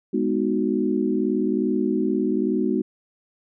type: chord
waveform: sine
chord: G# minor seventh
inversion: none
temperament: equal with one note detuned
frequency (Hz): 207.7 / 248.7 / 311.1 / 370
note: G#3 / B3 / D#4 / F#4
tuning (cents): 0 / +12 / 0 / 0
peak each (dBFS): -25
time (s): 0.13-2.82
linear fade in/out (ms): 10
effects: none